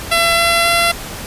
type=tone with pitch steps; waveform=10% pulse; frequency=674 / 677.9 / 681.8 Hz; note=E5 / E5 / F5; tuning=+38 / +48 / -42 cents; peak=-3 dBFS; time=0.11-0.92 s; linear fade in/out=10 ms; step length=270 ms; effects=pink hiss -28 dBFS RMS until 1.26 s + resampled to 32000 Hz